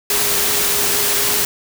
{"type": "tone in noise", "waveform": "sine", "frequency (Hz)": 410, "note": "G#4", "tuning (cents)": -22, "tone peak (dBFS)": -28, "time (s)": [0.1, 1.45], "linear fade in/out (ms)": 2, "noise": "white", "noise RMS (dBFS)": -17, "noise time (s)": [0.1, 1.45], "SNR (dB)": -14, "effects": []}